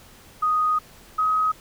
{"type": "tone pair in turn", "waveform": "sine", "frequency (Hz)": [1244.5, 1265.5], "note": ["D#6", "D#6"], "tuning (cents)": [0, 29], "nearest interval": "unison", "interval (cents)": 29, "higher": "second", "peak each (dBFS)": -18, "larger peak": "neither", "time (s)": [[0.42, 0.79], [1.18, 1.52]], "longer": "first", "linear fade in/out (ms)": 10, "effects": ["pink hiss -49 dBFS RMS until 1.6 s"]}